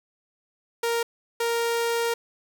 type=tone bursts at uneven times; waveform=sawtooth; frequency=466.2 Hz; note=A#4; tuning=in tune; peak=-19 dBFS; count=2; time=0.83-1.03 / 1.4-2.14 s; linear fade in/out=5 ms; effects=none